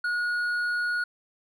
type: tone with hard clipping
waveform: sine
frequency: 1448 Hz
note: F#6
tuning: 38 cents flat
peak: -26 dBFS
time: 0.04-1.04 s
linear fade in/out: 5 ms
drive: 4 dB
effects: none